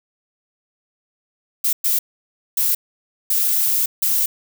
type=noise bursts at uneven times; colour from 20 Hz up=violet; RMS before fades=-18 dBFS; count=5; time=1.64-1.73 / 1.84-1.99 / 2.57-2.75 / 3.3-3.86 / 4.02-4.26 s; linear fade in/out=5 ms; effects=none